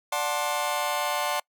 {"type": "chord", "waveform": "sawtooth", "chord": "D dominant seventh", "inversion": "none", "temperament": "just", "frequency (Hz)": [587.3, 734.2, 881, 1057.2], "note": ["D5", "F#5", "A5", "C6"], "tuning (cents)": [0, -14, 2, 18], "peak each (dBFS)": -27, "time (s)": [0.12, 1.4], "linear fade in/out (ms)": 5, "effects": ["noise-tail reverb RT60 0.1 s tail -26 dB re dry"]}